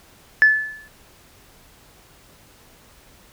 sine tone with exponential decay, 1735 Hz, A6, 25 cents flat, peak -6 dBFS, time 0.42-0.88 s, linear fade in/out 0 ms, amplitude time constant 99 ms, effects tanh soft clip ceiling -4 dBFS + pink hiss -51 dBFS RMS until 3.32 s

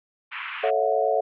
white band-pass noise, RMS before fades -34 dBFS, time 0.31-0.71 s, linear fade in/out 20 ms, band 1000 to 2800 Hz, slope 48 dB/octave
sine chord, F# minor seventh, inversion first, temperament equal with one note detuned, 440 / 554.4 / 659.3 / 727.7 Hz, A4 / C#5 / E5 / F#5, 0 / 0 / 0 / -29 cents, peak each -25 dBFS, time 0.63-1.21 s, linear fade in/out 10 ms
effects none

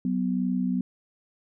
sine tone pair together, 186.7 / 249 Hz, F#3 / B3, +16 / +14 cents, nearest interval perfect fourth, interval 498 cents, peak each -26 dBFS, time 0.05-0.81 s, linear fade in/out 2 ms, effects none

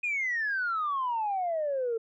sine exponential sweep, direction down, 2500 to 444.1 Hz, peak -26 dBFS, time 0.03-1.98 s, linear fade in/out 10 ms, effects tanh soft clip ceiling -23 dBFS

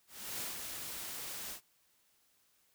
white noise with ADSR envelope, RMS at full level -39 dBFS, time 0.07-1.61 s, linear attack 340 ms, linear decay 130 ms, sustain -4 dB, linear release 91 ms, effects white hiss -72 dBFS RMS until 2.74 s

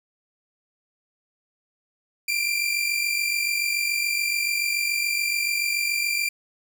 sawtooth tone pair together, 2349 / 2396 Hz, D7 / D7, 0 / +34 cents, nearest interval unison, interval 34 cents, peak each -22 dBFS, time 2.28-6.29 s, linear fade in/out 5 ms, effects none

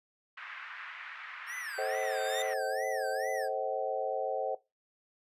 white band-pass noise, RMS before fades -45 dBFS, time 0.37-2.54 s, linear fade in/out 5 ms, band 1200 to 2100 Hz, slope 24 dB/octave
square tone with vibrato, 1760 Hz, A6, in tune, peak -40 dBFS, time 1.46-3.49 s, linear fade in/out 50 ms, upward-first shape sine, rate 2.3 Hz, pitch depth 230 cents each way
sawtooth tone with exponential growth, 3640 Hz, A#7, 42 cents flat, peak -31 dBFS, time 1.68-2.42 s, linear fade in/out 1 ms, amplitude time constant 160 ms
sine chord, A diminished seventh, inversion none, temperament just, 440 / 528 / 633.6 / 760.3 Hz, A4 / C5 / Eb5 / Gb5, 0 / +16 / +31 / +47 cents, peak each -37 / -35 / -38 / -36 dBFS, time 1.78-4.55 s, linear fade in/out 5 ms
effects noise-tail reverb RT60 0.2 s tail -17 dB re dry + resampled to 32000 Hz

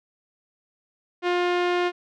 sawtooth tone with low-pass filter, 354.4 Hz, F4, 25 cents sharp, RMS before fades -23 dBFS, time 1.22-1.92 s, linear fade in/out 50 ms, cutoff 2900 Hz, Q 1.1, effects none

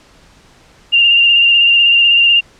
sine tone with vibrato, 2794 Hz, F7, in tune, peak -6 dBFS, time 0.92-2.41 s, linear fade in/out 20 ms, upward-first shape sine, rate 16 Hz, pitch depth 27 cents each way, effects pink hiss -46 dBFS RMS until 2.59 s + low-pass 7000 Hz 12 dB/octave

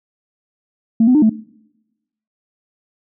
sine tone with pitch steps, 226.1 / 252.2 / 302.5 / 218.8 Hz, A3 / B3 / D#4 / A3, +47 / +36 / -49 / -9 cents, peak -7 dBFS, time 1-1.296 s, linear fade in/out 5 ms, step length 74 ms, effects noise-tail reverb RT60 1.0 s tail -24 dB re dry + tanh soft clip ceiling -4 dBFS

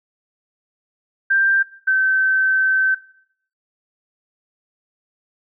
sine tone pair in turn, 1579 / 1541.2 Hz, G6 / G6, +12 / -30 cents, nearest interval unison, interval 42 cents, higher first, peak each -13 dBFS, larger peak neither, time 1.3-1.63 / 1.87-2.95 s, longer second, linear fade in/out 10 ms, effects noise-tail reverb RT60 0.6 s tail -17 dB re dry

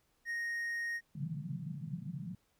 triangle tone, 1864.7 Hz, A#6, in tune, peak -33 dBFS, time 0.25-1.01 s, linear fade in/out 50 ms
pink band-pass noise, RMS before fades -41 dBFS, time 1.15-2.35 s, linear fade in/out 5 ms, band 140 to 180 Hz, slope 48 dB/octave
effects pink hiss -75 dBFS RMS until 2.59 s

